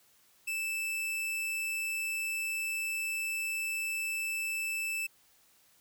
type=tone; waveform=45% pulse; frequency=2637 Hz; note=E7; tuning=in tune; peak=-32 dBFS; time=0.47-5.07 s; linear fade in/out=10 ms; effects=white hiss -65 dBFS RMS until 5.8 s